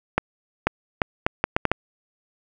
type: accelerating click train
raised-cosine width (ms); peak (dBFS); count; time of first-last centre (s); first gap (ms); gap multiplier
0.5; -3; 8; 0.18-1.716; 490; 0.71
effects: none